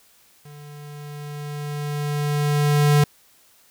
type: tone with level ramp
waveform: square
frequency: 146.83 Hz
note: D3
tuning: in tune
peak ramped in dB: -41 to -13 dBFS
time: 0.45-3.04 s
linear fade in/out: 5 ms
effects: white hiss -56 dBFS RMS until 3.7 s